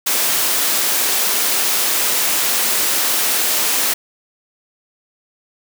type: high-pass noise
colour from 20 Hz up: white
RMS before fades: -17 dBFS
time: 0.06-3.94 s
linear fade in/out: 10 ms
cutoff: 260 Hz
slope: 12 dB/octave
effects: none